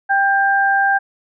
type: tone pair together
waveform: sine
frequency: 787.9 / 1590 Hz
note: G5 / G6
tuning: +9 / +24 cents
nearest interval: octave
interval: 1215 cents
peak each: -15 dBFS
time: 0.09-0.99 s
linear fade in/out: 20 ms
effects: none